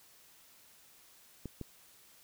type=clicks; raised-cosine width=3 ms; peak=-27 dBFS; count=2; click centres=1.457 / 1.613 s; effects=white hiss -61 dBFS RMS until 2.23 s